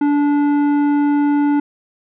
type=tone with tanh clipping; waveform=sine; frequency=289.9 Hz; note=D4; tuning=22 cents flat; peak=-14 dBFS; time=0.01-1.6 s; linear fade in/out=5 ms; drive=11 dB; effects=none